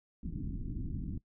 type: low-pass noise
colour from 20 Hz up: pink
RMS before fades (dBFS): -38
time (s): 0.23-1.18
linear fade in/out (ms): 5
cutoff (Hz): 300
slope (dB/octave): 48
effects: noise-tail reverb RT60 0.1 s tail -20 dB re dry